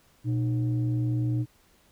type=tone pair together; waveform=sine; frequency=120.48 / 305.7 Hz; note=B2 / D#4; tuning=-42 / -30 cents; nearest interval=octave + major third; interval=1612 cents; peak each=-23 / -30 dBFS; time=0.24-1.46 s; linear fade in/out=50 ms; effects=tanh soft clip ceiling -19 dBFS + pink hiss -62 dBFS RMS until 1.91 s